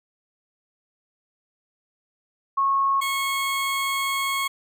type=tone pair in turn; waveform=sine / 20% pulse; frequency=1095 / 1095 Hz; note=C#6 / C#6; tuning=-22 / -22 cents; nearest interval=unison; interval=0 cents; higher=neither; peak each=-18 dBFS; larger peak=neither; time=2.57-3.01 / 3.01-4.48 s; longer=second; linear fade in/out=10 ms; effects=none